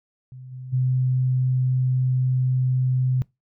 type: tone with level steps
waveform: sine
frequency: 128.3 Hz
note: C3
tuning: 34 cents flat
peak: -37 / -33 / -18 dBFS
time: 0.32-3.22 s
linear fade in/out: 0 ms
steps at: 0.51 / 0.72 s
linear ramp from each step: 20 ms
effects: noise-tail reverb RT60 0.2 s tail -23 dB re dry